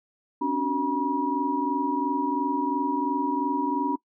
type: tone cluster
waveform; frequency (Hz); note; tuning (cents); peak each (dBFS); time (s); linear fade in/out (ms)
sine; 267.2 / 290.1 / 374.5 / 963; C4 / D4 / F#4 / B5; +36 / -21 / +21 / -44; -30 / -27 / -34 / -26; 0.41-3.96; 10
effects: noise-tail reverb RT60 0.1 s tail -22 dB re dry